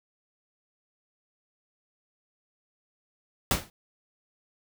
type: noise with exponential decay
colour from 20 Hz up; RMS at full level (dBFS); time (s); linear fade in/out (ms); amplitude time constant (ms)
pink; -20; 3.51-3.7; 1; 40
effects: none